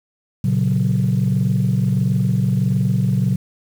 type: chord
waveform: sine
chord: F# major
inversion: first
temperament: equal with one note detuned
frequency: 117.08 / 138.59 / 185 Hz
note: A#2 / C#3 / F#3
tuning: +8 / 0 / 0 cents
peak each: -18 dBFS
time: 0.44-3.36 s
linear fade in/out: 5 ms
effects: tanh soft clip ceiling -9 dBFS + 7-bit